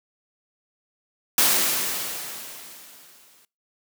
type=noise with exponential decay; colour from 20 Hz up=white; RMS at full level=-17 dBFS; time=1.38-3.45 s; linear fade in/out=1 ms; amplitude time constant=450 ms; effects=noise-tail reverb RT60 0.3 s tail -24 dB re dry + high-pass 150 Hz 12 dB/octave